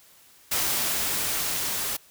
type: noise with level ramp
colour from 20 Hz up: white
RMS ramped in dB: -25 to -29 dBFS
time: 0.51-1.97 s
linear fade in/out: 10 ms
effects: white hiss -55 dBFS RMS until 2.1 s